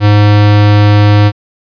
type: tone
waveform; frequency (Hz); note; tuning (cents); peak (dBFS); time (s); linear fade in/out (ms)
square; 103.83; G#2; 0; -4; 0-1.32; 50
effects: resampled to 11025 Hz